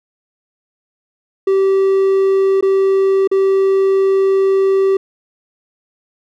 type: tone with dropouts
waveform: triangle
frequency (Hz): 387.2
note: G4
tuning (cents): -21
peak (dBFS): -8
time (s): 1.47-4.97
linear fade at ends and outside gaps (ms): 5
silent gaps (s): 2.61-2.625 / 3.275-3.314
effects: none